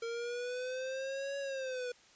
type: linear two-way sweep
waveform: square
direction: up then down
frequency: 459.1 to 560 to 486.4 Hz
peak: -37 dBFS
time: 0.02-1.92 s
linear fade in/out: 5 ms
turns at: 1.38 s
effects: white hiss -62 dBFS RMS until 2.15 s + resampled to 16000 Hz